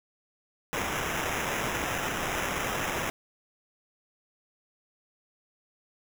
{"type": "noise with sample-and-hold", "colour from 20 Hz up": "white", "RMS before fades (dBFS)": -31, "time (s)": [0.73, 3.1], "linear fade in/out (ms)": 0, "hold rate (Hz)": 4410, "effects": []}